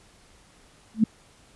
sine tone with exponential growth, 220 Hz, A3, in tune, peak -11 dBFS, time 0.94-1.04 s, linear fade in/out 5 ms, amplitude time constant 21 ms, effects pink hiss -56 dBFS RMS until 1.55 s + resampled to 24000 Hz

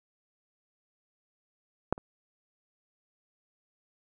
clicks, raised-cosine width 1 ms, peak -10 / -29 dBFS, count 2, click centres 1.926 / 1.979 s, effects none

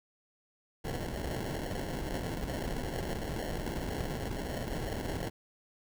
pink noise with sample-and-hold, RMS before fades -36 dBFS, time 0.84-5.3 s, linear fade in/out 10 ms, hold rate 1225 Hz, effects none

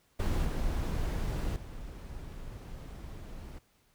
brown noise with level steps, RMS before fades -29 / -32 / -43 dBFS, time 0.19-3.59 s, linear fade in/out 10 ms, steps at 0.45 / 1.56 s, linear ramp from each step 2 ms, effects pink hiss -69 dBFS RMS until 3.94 s

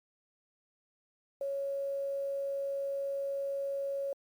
sine tone with quantisation, 554.4 Hz, C#5, in tune, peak -32 dBFS, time 1.41-4.13 s, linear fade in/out 2 ms, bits 10, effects Opus 48 kbps

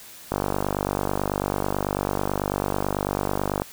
click train, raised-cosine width 1 ms, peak -9 dBFS, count 163, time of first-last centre 0.32-3.619 s, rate 49.1 Hz, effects white hiss -44 dBFS RMS until 3.72 s

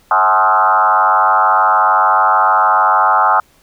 sine tone with frequency modulation, 1055 Hz, C6, 14 cents sharp, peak -8 dBFS, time 0.11-3.4 s, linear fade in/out 2 ms, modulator 98.9 Hz, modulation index 3.4, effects pink hiss -52 dBFS RMS until 3.62 s

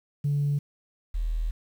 sine tone pair in turn, 143.9 / 40.38 Hz, D3 / E1, -35 / -35 cents, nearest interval octave + minor seventh, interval 2200 cents, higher first, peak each -21 / -24 dBFS, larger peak first, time 0.24-0.59 / 1.14-1.51 s, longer second, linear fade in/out 10 ms, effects tanh soft clip ceiling -19 dBFS + 9-bit

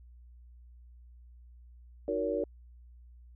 sine chord, D# minor seventh, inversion none, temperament equal with one note detuned, 311.1 / 370 / 466.2 / 566 Hz, D#4 / F#4 / A#4 / C#5, 0 / 0 / 0 / +36 cents, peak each -36 / -36 / -33 / -33 dBFS, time 2.08-2.44 s, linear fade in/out 2 ms, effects added 60 Hz sine -51 dBFS peak until 3.35 s

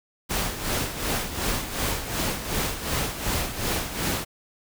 pink noise with tremolo, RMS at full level -25 dBFS, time 0.29-4.25 s, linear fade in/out 20 ms, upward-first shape sine, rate 2.7 Hz, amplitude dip 65%, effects none

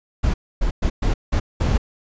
brown noise bursts at uneven times, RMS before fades -18 dBFS, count 6, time 0.23-0.34 / 0.61-0.71 / 0.82-0.9 / 1.02-1.14 / 1.32-1.4 / 1.6-1.78 s, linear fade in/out 10 ms, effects resampled to 16000 Hz

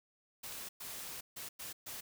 white noise bursts at uneven times, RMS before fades -45 dBFS, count 5, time 0.43-0.69 / 0.8-1.21 / 1.36-1.49 / 1.59-1.73 / 1.86-2.01 s, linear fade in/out 10 ms, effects none

